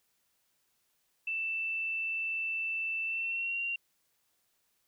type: tone with pitch glide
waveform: sine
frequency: 2659 to 2761 Hz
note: E7 to F7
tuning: +14 to -20 cents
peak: -31 dBFS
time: 1.27-3.76 s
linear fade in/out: 5 ms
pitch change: +66 cents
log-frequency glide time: 3.05-3.61 s
effects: white hiss -75 dBFS RMS until 4.87 s